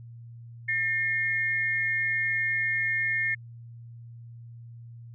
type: tone pair together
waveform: sine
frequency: 1802 / 2143 Hz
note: A6 / C7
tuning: +41 / +41 cents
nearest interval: minor third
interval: 300 cents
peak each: -27 dBFS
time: 0.68-3.35 s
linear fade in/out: 10 ms
effects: added 117 Hz sine -42 dBFS peak until 5.14 s